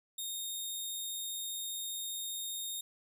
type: tone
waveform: 15% pulse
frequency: 3695 Hz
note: A#7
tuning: 16 cents flat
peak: -30 dBFS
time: 0.18-2.81 s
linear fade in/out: 5 ms
effects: none